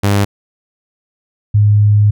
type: tone pair in turn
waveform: sawtooth / sine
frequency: 100.7 / 104.19 Hz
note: G2 / G#2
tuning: +47 / +6 cents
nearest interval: minor second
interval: 59 cents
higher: second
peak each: -6 dBFS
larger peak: neither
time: 0.03-0.25 / 1.54-2.11 s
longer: second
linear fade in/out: 10 ms
effects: none